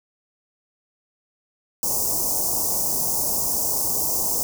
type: band-stop noise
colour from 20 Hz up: white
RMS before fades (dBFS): -23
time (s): 1.83-4.43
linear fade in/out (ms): 0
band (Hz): 1000 to 5300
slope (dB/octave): 48
effects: none